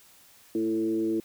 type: tone with frequency modulation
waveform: sine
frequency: 333.1 Hz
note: E4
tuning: 18 cents sharp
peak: -24 dBFS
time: 0.55-1.2 s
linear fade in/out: 2 ms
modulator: 109 Hz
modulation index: 0.68
effects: white hiss -56 dBFS RMS until 1.24 s